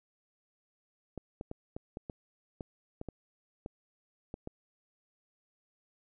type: clicks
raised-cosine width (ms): 2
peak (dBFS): -26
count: 12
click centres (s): 1.177 / 1.411 / 1.514 / 1.765 / 1.971 / 2.098 / 2.608 / 3.014 / 3.087 / 3.661 / 4.341 / 4.474
effects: none